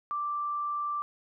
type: tone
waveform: sine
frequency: 1174.7 Hz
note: D6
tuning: in tune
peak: -29 dBFS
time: 0.11-1.02 s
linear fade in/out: 0 ms
effects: none